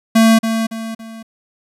square tone with echo, 224.6 Hz, A3, 36 cents sharp, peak -8 dBFS, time 0.15-0.39 s, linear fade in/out 10 ms, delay 280 ms, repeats 3, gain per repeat -8 dB, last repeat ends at 1.23 s, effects resampled to 32000 Hz + 8-bit

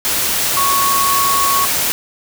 sine tone in noise, 1108.7 Hz, C#6, in tune, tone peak -14 dBFS, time 0.57-1.65 s, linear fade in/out 0 ms, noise white, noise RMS -17 dBFS, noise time 0.05-1.92 s, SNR 0 dB, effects none

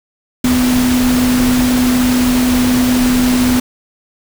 sine tone in noise, 250 Hz, B3, 21 cents sharp, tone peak -10 dBFS, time 0.44-3.6 s, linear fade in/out 5 ms, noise pink, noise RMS -19 dBFS, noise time 0.44-3.6 s, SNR +6 dB, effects none

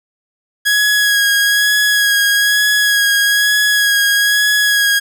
sawtooth tone with vibrato, 1661 Hz, G#6, in tune, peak -7 dBFS, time 0.65-5 s, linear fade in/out 20 ms, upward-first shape sine, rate 1.1 Hz, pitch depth 22 cents each way, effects none

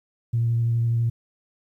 sine tone with vibrato, 116.54 Hz, A#2, in tune, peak -18 dBFS, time 0.33-1.1 s, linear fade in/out 10 ms, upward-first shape triangle, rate 12 Hz, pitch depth 16 cents each way, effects tanh soft clip ceiling -14 dBFS + 10-bit

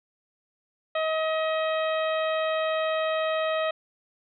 harmonic tone, 634 Hz, D#5, 32 cents sharp, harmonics 1 / 2 / 3 / 4 / 5 / 6, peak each -25 / -31 / -35 / -37 / -39 / -41 dBFS, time 0.95-3.71 s, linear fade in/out 5 ms, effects none

